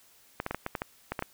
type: clicks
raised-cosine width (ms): 0.5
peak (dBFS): -16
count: 10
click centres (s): 0.401 / 0.464 / 0.51 / 0.546 / 0.664 / 0.752 / 0.819 / 1.12 / 1.192 / 1.224
effects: white hiss -60 dBFS RMS until 1.33 s